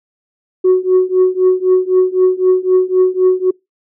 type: tone with tremolo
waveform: sine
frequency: 370 Hz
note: F#4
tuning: in tune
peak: -3 dBFS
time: 0.64-3.51 s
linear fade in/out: 10 ms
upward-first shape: triangle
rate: 3.9 Hz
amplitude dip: 95%
effects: noise-tail reverb RT60 0.2 s tail -26 dB re dry + tanh soft clip ceiling -4 dBFS